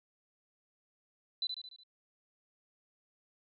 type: tone with echo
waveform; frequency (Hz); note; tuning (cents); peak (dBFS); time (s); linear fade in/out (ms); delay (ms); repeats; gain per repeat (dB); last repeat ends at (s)
sine; 4001; B7; +22; -31; 1.42-1.47; 2; 73; 5; -5; 1.835
effects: none